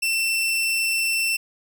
sawtooth tone, 2686 Hz, E7, 32 cents sharp, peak -17 dBFS, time 0.02-1.37 s, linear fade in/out 10 ms, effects none

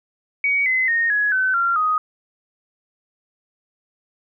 sine tone with pitch steps, 2252 / 2041 / 1850.4 / 1677.4 / 1520.5 / 1378.3 / 1249.4 Hz, C#7 / C7 / A#6 / G#6 / F#6 / F6 / D#6, +27 / -44 / -13 / +17 / +47 / -23 / +7 cents, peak -16 dBFS, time 0.44-1.98 s, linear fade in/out 2 ms, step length 220 ms, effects none

